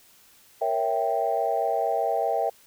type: chord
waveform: sine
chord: A# diminished seventh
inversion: none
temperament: equal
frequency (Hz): 466.2 / 554.4 / 659.3 / 784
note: A#4 / C#5 / E5 / G5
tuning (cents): 0 / 0 / 0 / 0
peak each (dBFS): -29 / -30 / -26 / -26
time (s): 0.61-2.5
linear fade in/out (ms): 10
effects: tanh soft clip ceiling -12 dBFS + white hiss -56 dBFS RMS until 2.66 s